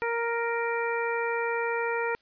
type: harmonic tone with a mistuned harmonic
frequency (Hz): 466.2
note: A#4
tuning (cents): 0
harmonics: 1 / 2 / 3 / 4 / 5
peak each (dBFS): -29 / -32 / -34 / -35 / -36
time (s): 0.02-2.15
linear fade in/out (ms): 0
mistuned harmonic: 5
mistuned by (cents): +18
effects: white hiss -65 dBFS RMS until 2.21 s + resampled to 11025 Hz